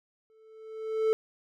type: tone with exponential growth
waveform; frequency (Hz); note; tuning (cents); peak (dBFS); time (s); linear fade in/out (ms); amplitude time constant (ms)
triangle; 440; A4; 0; -18; 0.3-1.13; 0; 180
effects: none